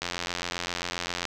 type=click train; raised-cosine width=0.2 ms; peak=-12 dBFS; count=109; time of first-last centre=0.02-1.253 s; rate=87.6 Hz; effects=none